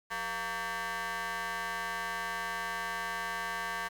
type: ring-modulated tone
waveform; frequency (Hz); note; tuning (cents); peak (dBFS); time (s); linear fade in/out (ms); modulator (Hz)
20% pulse; 220; A3; 0; -26; 0.1-3.89; 20; 1360
effects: 10-bit